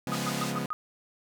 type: chord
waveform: sawtooth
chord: C# dominant seventh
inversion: none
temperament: equal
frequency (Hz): 138.59 / 174.61 / 207.7 / 246.9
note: C#3 / E#3 / G#3 / B3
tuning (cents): 0 / 0 / 0 / 0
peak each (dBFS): -32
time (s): 0.07-0.66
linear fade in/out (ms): 2
type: band-pass noise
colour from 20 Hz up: white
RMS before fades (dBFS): -38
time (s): 0.1-0.54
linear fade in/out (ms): 50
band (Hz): 750 to 6400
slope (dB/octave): 12
type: tone bursts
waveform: sine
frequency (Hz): 1244.5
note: D#6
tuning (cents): 0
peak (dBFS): -29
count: 5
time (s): 0.12-0.73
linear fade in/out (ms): 0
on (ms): 26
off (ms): 120
effects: none